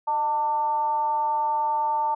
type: tone with frequency modulation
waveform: sine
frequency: 895 Hz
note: A5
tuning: 29 cents sharp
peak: -21 dBFS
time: 0.07-2.15 s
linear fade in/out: 10 ms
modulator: 282 Hz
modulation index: 0.38
effects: none